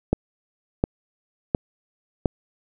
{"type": "click train", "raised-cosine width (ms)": 2, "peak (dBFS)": -5, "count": 4, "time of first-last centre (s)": [0.13, 2.258], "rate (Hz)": 1.41, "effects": []}